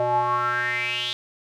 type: tone with band-pass filter sweep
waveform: square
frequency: 121.9 Hz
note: B2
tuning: 22 cents flat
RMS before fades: -24 dBFS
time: 0-1.13 s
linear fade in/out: 0 ms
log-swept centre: 670 to 3600 Hz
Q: 7.1
effects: none